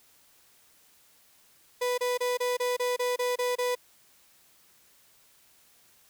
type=tone bursts; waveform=35% pulse; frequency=493.9 Hz; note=B4; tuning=in tune; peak=-24 dBFS; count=10; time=1.81-3.753 s; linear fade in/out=10 ms; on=170 ms; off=27 ms; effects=white hiss -61 dBFS RMS until 6.09 s